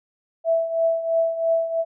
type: tone with tremolo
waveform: sine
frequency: 659.3 Hz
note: E5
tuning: in tune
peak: -15 dBFS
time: 0.44-1.85 s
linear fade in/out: 50 ms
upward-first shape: triangle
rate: 3 Hz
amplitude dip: 75%
effects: none